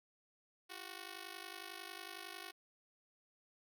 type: ring-modulated tone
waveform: 5% pulse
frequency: 369.2 Hz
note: F#4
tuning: 4 cents flat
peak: -33 dBFS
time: 0.69-2.52 s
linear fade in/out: 20 ms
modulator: 25.5 Hz
effects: none

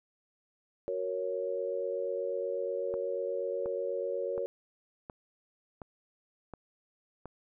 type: chord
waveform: sine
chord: F# major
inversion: none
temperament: equal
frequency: 370 / 466.2 / 554.4 Hz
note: F#4 / A#4 / C#5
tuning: 0 / 0 / 0 cents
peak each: -38 / -35 / -34 dBFS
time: 0.88-4.46 s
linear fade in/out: 0 ms
type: click train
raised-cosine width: 1 ms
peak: -28 dBFS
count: 7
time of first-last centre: 2.94-7.257 s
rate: 1.39 Hz
effects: none

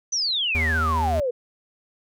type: exponential sweep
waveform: sine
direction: down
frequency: 6150 to 469.4 Hz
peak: -21 dBFS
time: 0.12-1.31 s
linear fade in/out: 10 ms
type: tone with vibrato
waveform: square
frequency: 79.8 Hz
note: D#2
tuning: 44 cents sharp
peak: -24 dBFS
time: 0.55-1.2 s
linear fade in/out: 0 ms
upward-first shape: triangle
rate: 15 Hz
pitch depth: 48 cents each way
effects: none

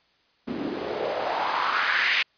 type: noise with band-pass filter sweep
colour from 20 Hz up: white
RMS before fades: -26 dBFS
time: 0.47-2.23 s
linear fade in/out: 10 ms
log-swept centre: 240 to 2400 Hz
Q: 3.1
effects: white hiss -64 dBFS RMS until 2.37 s + resampled to 11025 Hz

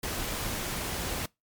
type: noise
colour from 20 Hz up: pink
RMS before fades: -33 dBFS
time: 0.03-1.26 s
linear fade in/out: 5 ms
effects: noise-tail reverb RT60 0.2 s tail -24 dB re dry + MP3 96 kbps

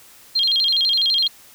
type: tone with vibrato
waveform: sine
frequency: 3679 Hz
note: A#7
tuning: 24 cents flat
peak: -15 dBFS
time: 0.35-1.28 s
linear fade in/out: 10 ms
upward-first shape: square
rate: 12 Hz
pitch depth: 220 cents each way
effects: white hiss -47 dBFS RMS until 1.54 s

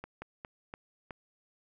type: slowing click train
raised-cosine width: 0.5 ms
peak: -26 dBFS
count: 5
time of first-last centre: 0.04-1.108 s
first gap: 180 ms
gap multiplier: 1.27
effects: none

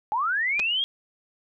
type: linear sweep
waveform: sine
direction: up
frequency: 809 to 3308 Hz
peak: -22 dBFS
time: 0.12-0.84 s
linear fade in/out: 0 ms
type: clicks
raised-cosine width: 0.2 ms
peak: -14 dBFS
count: 2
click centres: 0.594 / 0.599 s
effects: none

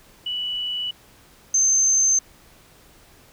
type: tone pair in turn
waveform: sine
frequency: 2956 / 6264 Hz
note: F#7 / G8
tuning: -2 / -2 cents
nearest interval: octave + minor second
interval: 1300 cents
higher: second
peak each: -24 / -15 dBFS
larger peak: second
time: 0.26-0.91 / 1.54-2.19 s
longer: neither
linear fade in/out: 5 ms
effects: pink hiss -52 dBFS RMS until 3.32 s

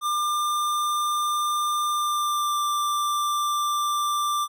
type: tone with pitch glide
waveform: square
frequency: 1197 to 1181.2 Hz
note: D6 to D6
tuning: +33 to +10 cents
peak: -23 dBFS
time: 0.01-4.48 s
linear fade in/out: 50 ms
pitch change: -23 cents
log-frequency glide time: 1.9-2.61 s
effects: none

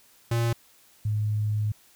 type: tone pair in turn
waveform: square / sine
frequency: 116.9 / 106.04 Hz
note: A#2 / G#2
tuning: +5 / +37 cents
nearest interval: major second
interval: 168 cents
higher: first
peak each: -23 dBFS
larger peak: neither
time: 0.31-0.53 / 1.05-1.72 s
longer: second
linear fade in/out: 5 ms
effects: white hiss -58 dBFS RMS until 1.95 s

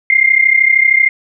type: tone pair together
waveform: sine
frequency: 2093 / 2126 Hz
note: C7 / C7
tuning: 0 / +27 cents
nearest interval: unison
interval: 27 cents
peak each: -10 dBFS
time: 0.1-1.09 s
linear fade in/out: 2 ms
effects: none

